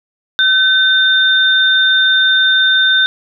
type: tone pair together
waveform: sine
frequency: 1529 / 3613 Hz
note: G6 / A7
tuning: -44 / +45 cents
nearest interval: octave + minor third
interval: 1489 cents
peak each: -11 dBFS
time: 0.39-3.06 s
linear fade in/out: 0 ms
effects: none